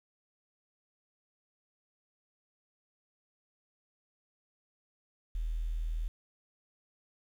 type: tone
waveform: sine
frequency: 40.39 Hz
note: E1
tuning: 35 cents flat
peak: -31 dBFS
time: 5.35-6.08 s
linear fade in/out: 0 ms
effects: 10-bit